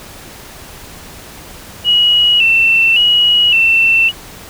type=tone with vibrato; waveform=sine; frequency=2794 Hz; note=F7; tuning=in tune; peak=-7 dBFS; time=1.84-4.12 s; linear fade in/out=50 ms; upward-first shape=square; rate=0.89 Hz; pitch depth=69 cents each way; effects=pink hiss -34 dBFS RMS until 4.49 s